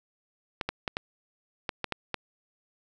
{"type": "clicks", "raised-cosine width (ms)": 0.3, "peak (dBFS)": -13, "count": 8, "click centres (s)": [0.612, 0.69, 0.878, 0.969, 1.692, 1.843, 1.923, 2.143], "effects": []}